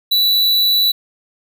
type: tone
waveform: square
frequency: 3951 Hz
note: B7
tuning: in tune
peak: -12 dBFS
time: 0.11-0.92 s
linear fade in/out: 10 ms
effects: 9-bit